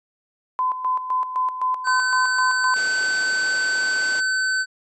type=tone with tremolo; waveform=sine; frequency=1018 Hz; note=C6; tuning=48 cents flat; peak=-18 dBFS; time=0.59-2.74 s; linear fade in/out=0 ms; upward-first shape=square; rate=3.9 Hz; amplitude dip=65%
type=tone; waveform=square; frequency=1525 Hz; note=G6; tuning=48 cents flat; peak=-20 dBFS; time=1.84-4.66 s; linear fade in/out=50 ms
type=low-pass noise; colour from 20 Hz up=pink; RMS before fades=-33 dBFS; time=2.75-4.21 s; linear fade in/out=20 ms; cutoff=8000 Hz; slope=96 dB/octave
effects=high-pass 400 Hz 12 dB/octave + resampled to 22050 Hz